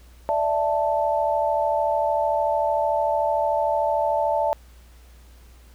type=chord; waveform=sine; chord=D suspended second; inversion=none; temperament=just; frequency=587.3 / 660.7 / 881 Hz; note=D5 / E5 / A5; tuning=0 / +4 / +2 cents; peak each=-24 / -24 / -23 dBFS; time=0.29-4.53 s; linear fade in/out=0 ms; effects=added 60 Hz sine -46 dBFS peak until 5.74 s + pink hiss -56 dBFS RMS until 5.74 s